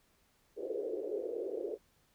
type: band-pass noise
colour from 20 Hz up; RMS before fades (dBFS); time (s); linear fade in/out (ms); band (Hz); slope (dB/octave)
white; -38; 0.56-1.78; 50; 370 to 490; 48
effects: pink hiss -71 dBFS RMS until 2.14 s